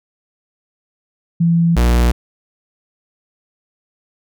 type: tone pair in turn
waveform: sine / 45% pulse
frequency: 168.3 / 59.5 Hz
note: E3 / A#1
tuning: +36 / +36 cents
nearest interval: octave + tritone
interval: 1800 cents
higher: first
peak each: -10 dBFS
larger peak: neither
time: 1.4-1.76 / 1.76-2.12 s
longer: neither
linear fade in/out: 10 ms
effects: none